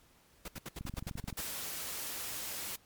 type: noise bursts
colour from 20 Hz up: pink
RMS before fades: -42 dBFS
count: 10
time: 0.45-1.409 s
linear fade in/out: 5 ms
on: 32 ms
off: 71 ms
type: click train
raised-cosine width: 5 ms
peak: -29 dBFS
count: 13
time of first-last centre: 0.81-1.327 s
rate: 23.2 Hz
type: noise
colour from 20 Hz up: white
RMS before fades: -40 dBFS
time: 1.37-2.76 s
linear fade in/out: 5 ms
effects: pink hiss -65 dBFS RMS until 2.85 s + MP3 96 kbps